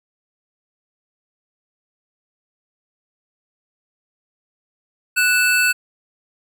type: tone pair together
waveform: square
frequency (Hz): 1480 / 2637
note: F#6 / E7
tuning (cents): 0 / 0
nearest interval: minor seventh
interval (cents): 1000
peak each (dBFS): -17 / -18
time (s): 5.16-5.73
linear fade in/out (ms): 20
effects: none